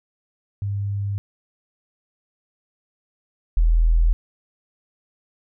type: tone pair in turn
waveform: sine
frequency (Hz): 100.5 / 41.05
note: G2 / E1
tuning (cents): +44 / -6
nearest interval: octave + major third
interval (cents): 1550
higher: first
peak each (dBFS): -22 / -13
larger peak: second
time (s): 0.62-1.18 / 3.57-4.13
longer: neither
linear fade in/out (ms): 0
effects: none